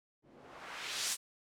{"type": "noise with low-pass filter sweep", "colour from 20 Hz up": "blue", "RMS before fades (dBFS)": -41, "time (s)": [0.22, 1.17], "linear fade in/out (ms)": 50, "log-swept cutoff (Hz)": [250, 9000], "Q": 1, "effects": []}